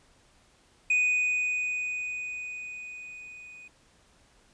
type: tone with level ramp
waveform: triangle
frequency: 2485 Hz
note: D#7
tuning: 3 cents flat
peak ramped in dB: -19 to -44 dBFS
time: 0.9-3.68 s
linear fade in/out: 5 ms
effects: pink hiss -62 dBFS RMS until 4.53 s + resampled to 22050 Hz